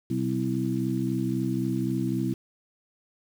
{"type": "harmonic tone with a mistuned harmonic", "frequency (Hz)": 63.8, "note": "C2", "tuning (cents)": -43, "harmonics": [2, 3, 4, 5], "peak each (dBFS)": [-30, -30, -30, -30], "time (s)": [0.1, 2.34], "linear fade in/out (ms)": 5, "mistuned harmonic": 5, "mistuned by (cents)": 48, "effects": ["8-bit"]}